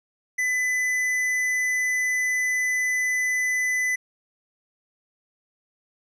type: tone with tanh clipping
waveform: sine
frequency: 2004 Hz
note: B6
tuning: 25 cents sharp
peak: -23 dBFS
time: 0.38-3.96 s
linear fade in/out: 10 ms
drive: 11 dB
effects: none